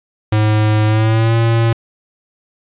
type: tone with pitch glide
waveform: square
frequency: 107.3 to 115 Hz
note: A2 to A#2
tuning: -43 to -23 cents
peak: -11 dBFS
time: 0.32-1.73 s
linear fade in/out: 5 ms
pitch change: +120 cents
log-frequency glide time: 0.86-1.35 s
effects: resampled to 8000 Hz + 7-bit